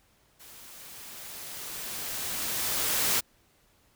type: noise with level ramp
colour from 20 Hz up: white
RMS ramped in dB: -50 to -25 dBFS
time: 0.39-3.21 s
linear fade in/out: 20 ms
effects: pink hiss -65 dBFS RMS until 3.95 s